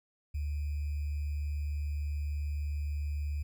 sine tone with sample-and-hold, 73.42 Hz, D2, in tune, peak -31 dBFS, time 0.34-3.43 s, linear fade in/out 10 ms, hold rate 2450 Hz, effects none

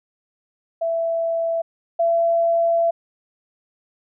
sine tone pair in turn, 664 / 672.9 Hz, E5 / E5, +12 / +35 cents, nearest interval unison, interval 23 cents, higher second, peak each -19 / -15 dBFS, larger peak second, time 0.81-1.62 / 1.99-2.91 s, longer second, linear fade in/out 10 ms, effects none

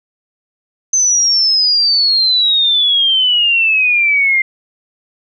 sine exponential sweep, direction down, 6220 to 2093 Hz, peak -9 dBFS, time 0.93-4.42 s, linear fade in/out 5 ms, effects none

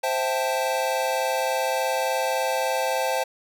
square chord, A minor seventh, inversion first, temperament equal with one note detuned, 523.3 / 659.3 / 779.9 / 880 Hz, C5 / E5 / G5 / A5, 0 / 0 / -9 / 0 cents, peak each -27 / -30 / -30 / -29 dBFS, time 0.03-3.24 s, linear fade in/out 10 ms, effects none

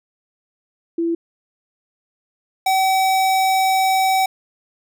sine / square tone pair in turn, 334.9 / 762.8 Hz, E4 / G5, +27 / -47 cents, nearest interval octave + major second, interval 1426 cents, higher second, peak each -17 / -15 dBFS, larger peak second, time 0.98-1.15 / 2.66-4.26 s, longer second, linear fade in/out 5 ms, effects none

